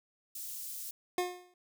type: high-pass noise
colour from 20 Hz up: white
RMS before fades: -42 dBFS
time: 0.35-0.91 s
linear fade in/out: 5 ms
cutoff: 6400 Hz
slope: 12 dB/octave
type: tone with exponential decay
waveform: 25% pulse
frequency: 359.1 Hz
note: F4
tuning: 48 cents sharp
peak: -23 dBFS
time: 1.18-1.54 s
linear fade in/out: 2 ms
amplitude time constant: 77 ms
effects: none